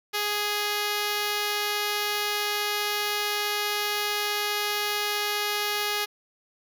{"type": "tone", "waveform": "5% pulse", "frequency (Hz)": 415.3, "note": "G#4", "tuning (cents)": 0, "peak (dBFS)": -14, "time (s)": [0.13, 6.06], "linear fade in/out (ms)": 20, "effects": []}